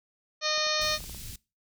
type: harmonic tone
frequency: 613 Hz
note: D#5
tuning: 26 cents flat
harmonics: 1 / 2 / 3 / 4 / 5 / 6 / 7 / 8 / 9 / 10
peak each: -33 / -34 / -35 / -35 / -40 / -34 / -31 / -40 / -35 / -37 dBFS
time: 0.41-0.99 s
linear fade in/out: 50 ms
type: clicks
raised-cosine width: 1 ms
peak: -35 dBFS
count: 9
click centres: 0.579 / 0.668 / 0.797 / 0.848 / 0.917 / 1.005 / 1.041 / 1.096 / 1.147 s
type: band-stop noise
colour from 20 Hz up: pink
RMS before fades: -41 dBFS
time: 0.81-1.36 s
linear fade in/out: 5 ms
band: 150 to 3900 Hz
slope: 12 dB/octave
effects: noise-tail reverb RT60 0.3 s tail -23 dB re dry